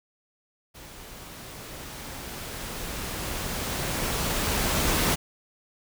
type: noise with level ramp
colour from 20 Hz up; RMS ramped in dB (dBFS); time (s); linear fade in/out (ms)
pink; -45 to -23; 0.74-5.16; 20
effects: none